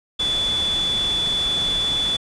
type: tone in noise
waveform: sine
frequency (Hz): 3460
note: A7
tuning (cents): -30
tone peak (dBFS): -19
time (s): 0.19-2.17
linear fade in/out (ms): 10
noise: pink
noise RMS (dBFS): -31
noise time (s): 0.19-2.17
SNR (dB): +9
effects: resampled to 22050 Hz